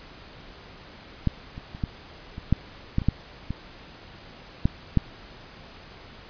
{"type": "clicks", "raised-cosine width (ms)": 5, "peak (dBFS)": [-9, -24, -26, -13, -23, -6, -9, -20, -7, -16, -7, -6], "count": 12, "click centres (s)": [1.273, 1.579, 1.749, 1.838, 2.381, 2.526, 2.984, 3.018, 3.086, 3.506, 4.655, 4.973], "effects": ["pink hiss -46 dBFS RMS until 6.29 s", "resampled to 11025 Hz"]}